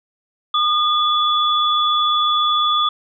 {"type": "tone pair together", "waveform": "sine", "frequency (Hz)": [1218, 3434], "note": ["D#6", "A7"], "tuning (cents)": [-37, -43], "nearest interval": "octave + tritone", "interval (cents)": 1794, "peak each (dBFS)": [-16, -18], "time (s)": [0.54, 2.89], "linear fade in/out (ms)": 5, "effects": []}